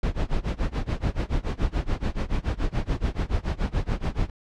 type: noise with tremolo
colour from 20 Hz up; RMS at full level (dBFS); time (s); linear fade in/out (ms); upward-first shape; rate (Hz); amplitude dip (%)
brown; -22; 0.03-4.3; 2; sine; 7; 95
effects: low-pass 5000 Hz 12 dB/octave